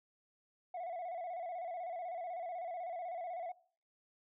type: tone with vibrato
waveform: sine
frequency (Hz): 698.5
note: F5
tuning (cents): 0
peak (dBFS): -37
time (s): 0.74-3.52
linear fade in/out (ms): 5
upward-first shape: square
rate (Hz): 16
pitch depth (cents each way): 75
effects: noise-tail reverb RT60 0.5 s tail -22 dB re dry + tanh soft clip ceiling -38 dBFS